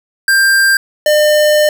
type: tone pair in turn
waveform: square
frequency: 1587 / 602.8 Hz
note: G6 / D5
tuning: +21 / +45 cents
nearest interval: octave + perfect fourth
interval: 1676 cents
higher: first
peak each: -8 dBFS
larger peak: neither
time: 0.28-0.77 / 1.06-1.69 s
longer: second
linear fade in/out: 2 ms
effects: none